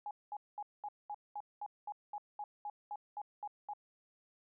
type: tone bursts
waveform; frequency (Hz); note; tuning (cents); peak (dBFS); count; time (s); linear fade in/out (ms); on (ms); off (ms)
sine; 830.6; G#5; 0; -39; 15; 0.06-3.735; 2; 49; 210
effects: none